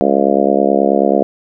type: harmonic tone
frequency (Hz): 69.3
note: C#2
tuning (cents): 0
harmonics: 3 / 4 / 5 / 6 / 7 / 8 / 9 / 10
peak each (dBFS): -18 / -18 / -18 / -18 / -18 / -18 / -18 / -18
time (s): 0.01-1.23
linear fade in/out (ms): 0
effects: none